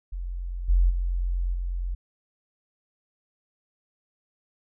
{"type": "tone with level steps", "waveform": "sine", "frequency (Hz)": 44.21, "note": "F1", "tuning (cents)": 22, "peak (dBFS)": [-29, -16, -23, -26], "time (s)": [0.12, 1.95], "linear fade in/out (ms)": 10, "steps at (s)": [0.68, 0.89, 1.53], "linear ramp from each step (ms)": 20, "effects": []}